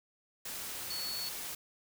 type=tone in noise; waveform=sine; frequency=4417 Hz; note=C#8; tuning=7 cents flat; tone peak=-37 dBFS; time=0.9-1.29 s; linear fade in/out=5 ms; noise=white; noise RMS=-41 dBFS; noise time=0.45-1.55 s; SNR=+1 dB; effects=none